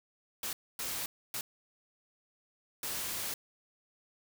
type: noise bursts at uneven times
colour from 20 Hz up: white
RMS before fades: -37 dBFS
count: 4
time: 0.43-0.53 / 0.79-1.06 / 1.34-1.41 / 2.83-3.34 s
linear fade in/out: 2 ms
effects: none